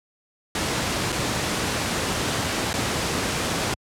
pink noise with dropouts, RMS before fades -24 dBFS, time 0.55-3.74 s, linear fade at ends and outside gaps 2 ms, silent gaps 1.121-1.125 / 2.731-2.739 s, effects high-pass 80 Hz 12 dB/octave + low-pass 9000 Hz 12 dB/octave

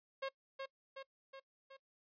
sawtooth tone with echo, 540 Hz, C#5, 45 cents flat, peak -34 dBFS, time 0.22-0.29 s, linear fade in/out 10 ms, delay 370 ms, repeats 4, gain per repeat -4 dB, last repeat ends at 1.77 s, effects noise-tail reverb RT60 0.1 s tail -23 dB re dry + resampled to 11025 Hz

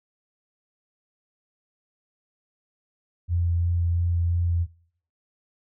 sine tone with vibrato, 86 Hz, F2, 26 cents flat, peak -20 dBFS, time 3.28-4.67 s, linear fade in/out 50 ms, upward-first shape sine, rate 2.9 Hz, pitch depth 12 cents each way, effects noise-tail reverb RT60 0.6 s tail -21 dB re dry

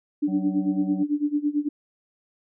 sine tone with tremolo, 293.7 Hz, D4, in tune, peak -18 dBFS, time 0.22-1.69 s, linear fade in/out 10 ms, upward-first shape sine, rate 9 Hz, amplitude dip 90%
harmonic tone, 188.5 Hz, F#3, 32 cents sharp, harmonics 1 / 3 / 4, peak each -27 / -44 / -45 dBFS, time 0.27-1.04 s, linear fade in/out 20 ms
effects none

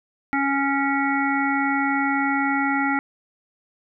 harmonic tone, 277.2 Hz, C#4, in tune, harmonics 1 / 3 / 5 / 7 / 8, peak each -23 / -25 / -26 / -27 / -30 dBFS, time 0.33-2.99 s, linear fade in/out 0 ms, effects none

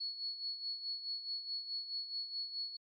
sine tone with tremolo, 4382 Hz, C#8, 21 cents flat, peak -36 dBFS, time 0-2.77 s, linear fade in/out 10 ms, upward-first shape sine, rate 4.7 Hz, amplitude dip 65%, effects AAC 48 kbps

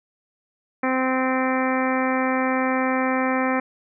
harmonic tone, 259.5 Hz, C4, 14 cents flat, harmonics 1 / 2 / 3 / 4 / 5 / 6 / 7 / 8 / 9, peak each -23 / -26 / -28 / -29 / -30 / -35 / -30 / -34 / -33 dBFS, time 0.83-3.6 s, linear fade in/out 5 ms, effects none

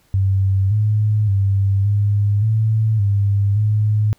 sine tone with pitch steps, 96.7 / 106.3 / 98.4 / 102.4 / 109.9 / 100.5 / 106.2 Hz, G2 / G#2 / G2 / G#2 / A2 / G2 / G#2, -23 / +41 / +7 / -24 / -2 / +44 / +39 cents, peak -13 dBFS, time 0.14-4.13 s, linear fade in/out 0 ms, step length 570 ms, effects pink hiss -58 dBFS RMS until 4.18 s

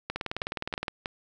two click trains, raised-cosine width 0.3 ms, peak -15 / -15 dBFS, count 15 / 4, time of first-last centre 0.16-0.882 / 0.1-1.058 s, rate 19.4 / 3.13 Hz, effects none

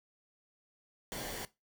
pink noise with comb filter, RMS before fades -41 dBFS, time 1.12-1.45 s, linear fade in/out 0 ms, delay 0.78 ms, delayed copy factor -0.5, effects noise-tail reverb RT60 0.2 s tail -17 dB re dry

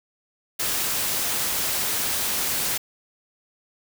white noise, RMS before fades -25 dBFS, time 0.59-2.78 s, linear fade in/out 10 ms, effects none

